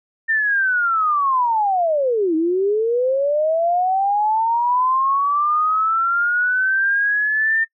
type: linear two-way sweep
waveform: sine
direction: down then up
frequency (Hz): 1813 to 311.1 to 1813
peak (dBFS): -15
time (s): 0.28-7.65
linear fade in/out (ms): 20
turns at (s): 2.35
effects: noise-tail reverb RT60 0.1 s tail -22 dB re dry